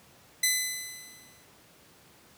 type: tone with exponential decay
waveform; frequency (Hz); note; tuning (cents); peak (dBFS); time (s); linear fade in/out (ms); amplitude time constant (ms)
10% pulse; 2014; B6; +33; -12; 0.43-1.45; 5; 220
effects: pink hiss -57 dBFS RMS until 2.37 s + high-pass 100 Hz 12 dB/octave